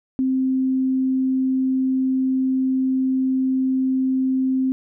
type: tone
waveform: sine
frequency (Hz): 261.6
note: C4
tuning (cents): 0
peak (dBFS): -17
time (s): 0.19-4.72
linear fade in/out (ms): 0
effects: none